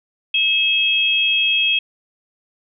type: tone pair together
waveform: sine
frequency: 2589 / 3258 Hz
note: E7 / G#7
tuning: -32 / -34 cents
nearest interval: major third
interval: 398 cents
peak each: -17 dBFS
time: 0.34-1.79 s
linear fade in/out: 5 ms
effects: none